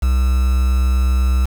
triangle tone with quantisation, 64 Hz, C2, 38 cents flat, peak -10 dBFS, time 0.02-1.46 s, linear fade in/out 10 ms, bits 5, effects none

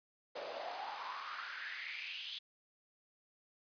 pink noise with high-pass filter sweep, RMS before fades -44 dBFS, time 0.35-2.39 s, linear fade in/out 10 ms, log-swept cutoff 510 to 3400 Hz, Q 5.3, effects resampled to 11025 Hz

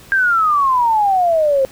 sine exponential sweep, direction down, 1613 to 523.3 Hz, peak -11 dBFS, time 0.12-1.65 s, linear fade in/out 0 ms, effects pink hiss -42 dBFS RMS until 1.71 s

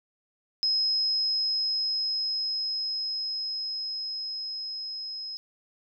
sine tone with level ramp, 5120 Hz, D#8, 49 cents sharp, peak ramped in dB -22 to -34 dBFS, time 0.63-5.37 s, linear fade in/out 0 ms, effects none

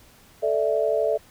sine chord, A suspended fourth, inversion none, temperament equal, 440 / 587.3 / 659.3 Hz, A4 / D5 / E5, 0 / 0 / 0 cents, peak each -24 dBFS, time 0.42-1.18 s, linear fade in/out 20 ms, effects pink hiss -53 dBFS RMS until 1.3 s

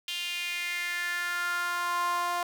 sawtooth tone with high-pass filter sweep, 350.4 Hz, F4, 6 cents sharp, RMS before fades -31 dBFS, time 0.08-2.43 s, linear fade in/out 2 ms, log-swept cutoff 3000 to 850 Hz, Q 4.6, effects none

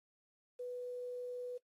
sine tone with quantisation, 493.9 Hz, B4, in tune, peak -40 dBFS, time 0.59-1.58 s, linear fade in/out 10 ms, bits 11, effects noise-tail reverb RT60 0.1 s tail -22 dB re dry + AAC 32 kbps

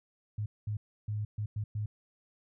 sine tone bursts at uneven times, 105.7 Hz, G#2, 31 cents sharp, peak -31 dBFS, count 6, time 0.38-0.46 / 0.67-0.77 / 1.08-1.25 / 1.38-1.46 / 1.56-1.64 / 1.75-1.86 s, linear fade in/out 5 ms, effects none

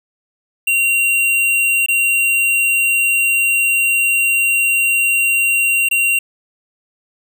square tone with dropouts, 2757 Hz, F7, 23 cents flat, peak -13 dBFS, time 0.67-6.19 s, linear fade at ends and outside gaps 5 ms, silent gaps 1.862-1.884 / 5.888-5.911 s, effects none

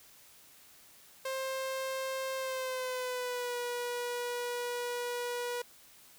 sawtooth tone with pitch glide, 529 to 485.1 Hz, C5 to B4, +19 to -31 cents, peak -30 dBFS, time 1.25-5.62 s, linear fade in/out 5 ms, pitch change -150 cents, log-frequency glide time 2.36-3.57 s, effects white hiss -58 dBFS RMS until 6.18 s

